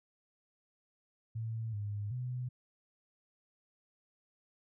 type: tone with pitch steps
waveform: sine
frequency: 112.7 / 103.1 / 125.1 Hz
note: A2 / G#2 / B2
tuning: +42 / -12 / +23 cents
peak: -35 dBFS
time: 1.35-2.49 s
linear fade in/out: 10 ms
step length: 380 ms
effects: none